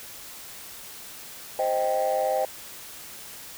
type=chord; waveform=sine; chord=C minor; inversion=none; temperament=equal with one note detuned; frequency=523.3 / 624.8 / 784 Hz; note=C5 / Eb5 / G5; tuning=0 / +7 / 0 cents; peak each=-25 dBFS; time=1.59-2.45 s; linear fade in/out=2 ms; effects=tanh soft clip ceiling -17 dBFS + white hiss -42 dBFS RMS until 3.57 s